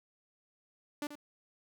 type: tone with echo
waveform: sawtooth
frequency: 293.7 Hz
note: D4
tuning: in tune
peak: -31 dBFS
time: 1.02-1.07 s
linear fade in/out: 2 ms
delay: 84 ms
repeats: 1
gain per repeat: -10 dB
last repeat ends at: 1.154 s
effects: none